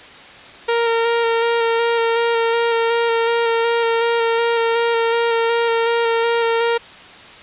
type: tone with vibrato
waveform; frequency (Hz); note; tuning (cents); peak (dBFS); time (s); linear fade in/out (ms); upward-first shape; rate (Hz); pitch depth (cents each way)
sawtooth; 463; A#4; -12; -11; 0.68-6.78; 10; square; 2.7; 14
effects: white hiss -39 dBFS RMS until 7.42 s + resampled to 8000 Hz